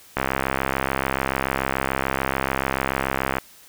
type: click train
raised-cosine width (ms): 0.5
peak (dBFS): -6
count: 216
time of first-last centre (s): 0.17-3.384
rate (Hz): 66.9
effects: white hiss -49 dBFS RMS until 3.68 s